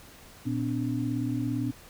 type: tone cluster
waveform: sine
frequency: 118.8 / 253.3 / 290.9 Hz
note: A#2 / B3 / D4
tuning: +33 / +44 / -16 cents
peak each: -31 / -31 / -31 dBFS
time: 0.45-1.72 s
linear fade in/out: 20 ms
effects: pink hiss -51 dBFS RMS until 1.89 s